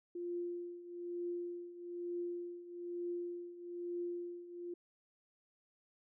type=tone with tremolo; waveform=sine; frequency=349.2 Hz; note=F4; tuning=in tune; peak=-36 dBFS; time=0.15-4.74 s; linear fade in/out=5 ms; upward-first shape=triangle; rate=1.1 Hz; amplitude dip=80%; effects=none